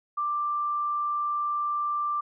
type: tone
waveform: sine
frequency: 1180 Hz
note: D6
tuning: 8 cents sharp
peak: -25 dBFS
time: 0.17-2.21 s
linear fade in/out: 10 ms
effects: none